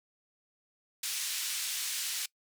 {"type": "band-pass noise", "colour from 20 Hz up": "white", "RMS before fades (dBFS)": -35, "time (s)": [1.03, 2.26], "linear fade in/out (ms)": 5, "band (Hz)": [2300, 9200], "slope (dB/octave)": 12, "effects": ["noise-tail reverb RT60 0.1 s tail -23 dB re dry"]}